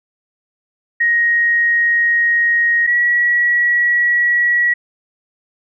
sine tone pair in turn, 1878 / 1925.2 Hz, A#6 / B6, +12 / -45 cents, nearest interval unison, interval 43 cents, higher second, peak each -11 dBFS, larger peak neither, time 1-2.87 / 2.87-4.74 s, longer neither, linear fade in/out 10 ms, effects none

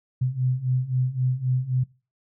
sine beating tone pair, 125.7 / 129.5 Hz, B2 / C3, +31 / -17 cents, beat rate 3.8 Hz, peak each -26 / -23 dBFS, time 0.21-1.84 s, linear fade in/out 10 ms, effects noise-tail reverb RT60 0.3 s tail -21 dB re dry

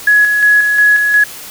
sine tone with tremolo, 1682 Hz, G#6, 22 cents sharp, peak -5 dBFS, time 0.07-1.24 s, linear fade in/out 5 ms, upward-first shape square, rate 2.8 Hz, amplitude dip 40%, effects white hiss -30 dBFS RMS until 1.5 s

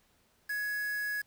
triangle tone with quantisation, 1677 Hz, G#6, 16 cents sharp, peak -30 dBFS, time 0.49-1.22 s, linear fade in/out 10 ms, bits 7, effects pink hiss -69 dBFS RMS until 1.26 s

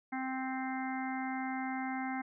harmonic tone, 261.6 Hz, C4, in tune, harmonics 1 / 3 / 4 / 5 / 6 / 7 / 8, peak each -37 / -39 / -48 / -49 / -46 / -50 / -44 dBFS, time 0.12-2.22 s, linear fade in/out 10 ms, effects none

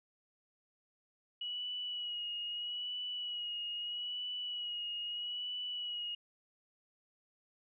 sine tone with vibrato, 2916 Hz, F#7, 26 cents flat, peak -37 dBFS, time 1.41-6.15 s, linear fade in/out 5 ms, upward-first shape sine, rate 0.78 Hz, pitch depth 30 cents each way, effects none

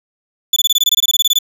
35% pulse tone bursts, 3479 Hz, A7, 20 cents flat, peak -7 dBFS, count 16, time 0.53-1.388 s, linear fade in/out 5 ms, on 33 ms, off 22 ms, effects 7-bit

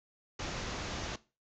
pink low-pass noise, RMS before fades -39 dBFS, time 0.39-1.16 s, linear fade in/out 5 ms, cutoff 7000 Hz, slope 96 dB/octave, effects noise-tail reverb RT60 0.3 s tail -18 dB re dry

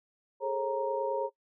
sine tone cluster, 413.1 / 442.4 / 539 / 934 Hz, G#4 / A4 / C#5 / A#5, -9 / +9 / -49 / +3 cents, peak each -35 / -39 / -31 / -34 dBFS, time 0.4-1.3 s, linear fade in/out 50 ms, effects noise-tail reverb RT60 0.1 s tail -21 dB re dry

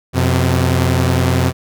sawtooth tone pair together, 89 / 128.07 Hz, F2 / C3, +33 / -37 cents, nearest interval tritone, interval 630 cents, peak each -11 dBFS, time 0.13-1.53 s, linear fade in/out 50 ms, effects none

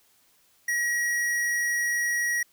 sine tone with hard clipping, 1907 Hz, A#6, 39 cents sharp, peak -25 dBFS, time 0.68-2.43 s, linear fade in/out 5 ms, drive 17 dB, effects white hiss -63 dBFS RMS until 2.52 s

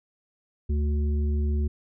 harmonic tone, 73.42 Hz, D2, in tune, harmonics 1 / 3 / 5, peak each -22 / -34 / -38 dBFS, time 0.69-1.68 s, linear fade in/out 10 ms, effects none

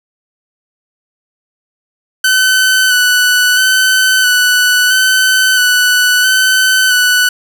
sawtooth tone with vibrato, 1503 Hz, F#6, 27 cents sharp, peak -4 dBFS, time 2.24-7.29 s, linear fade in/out 5 ms, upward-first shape square, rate 0.75 Hz, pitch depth 20 cents each way, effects none

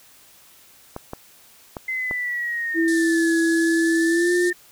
clicks, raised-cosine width 1 ms, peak -16 dBFS, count 4, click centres 0.964 / 1.134 / 1.768 / 2.111 s
sine exponential two-way sweep, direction down then up, 2064 to 1681 to 1816 Hz, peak -23 dBFS, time 1.88-4.53 s, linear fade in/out 5 ms, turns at 3.4 s
sine tone with pitch glide, 329.6 to 353.3 Hz, E4 to F4, 0 to +20 cents, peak -17 dBFS, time 2.74-4.53 s, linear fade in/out 50 ms, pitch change +120 cents, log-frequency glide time 4.07-4.32 s
white band-pass noise, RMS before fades -35 dBFS, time 2.88-4.5 s, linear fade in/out 0 ms, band 3500 to 11000 Hz, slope 96 dB/octave
effects white hiss -51 dBFS RMS until 4.71 s

